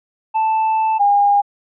triangle / sine tone pair in turn, 880 / 811.2 Hz, A5 / G#5, 0 / -41 cents, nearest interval minor second, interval 141 cents, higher first, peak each -12 / -10 dBFS, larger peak second, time 0.34-0.99 / 0.99-1.42 s, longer first, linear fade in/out 20 ms, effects resampled to 8000 Hz

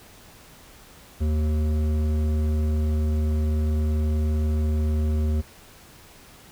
triangle tone with hard clipping, 76.7 Hz, D#2, 24 cents flat, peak -22 dBFS, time 1.2-5.42 s, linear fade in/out 20 ms, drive 15 dB, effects pink hiss -49 dBFS RMS until 6.51 s

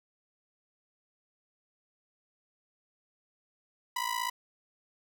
sawtooth ring-modulated tone, 987.8 Hz, B5, in tune, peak -24 dBFS, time 3.96-4.3 s, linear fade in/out 2 ms, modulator 28.1 Hz, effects none

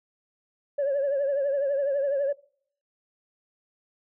sine tone with vibrato, 558 Hz, C#5, 11 cents sharp, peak -21 dBFS, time 0.78-2.33 s, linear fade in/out 10 ms, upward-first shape triangle, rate 12 Hz, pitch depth 84 cents each way, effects noise-tail reverb RT60 0.6 s tail -23 dB re dry + tanh soft clip ceiling -20 dBFS

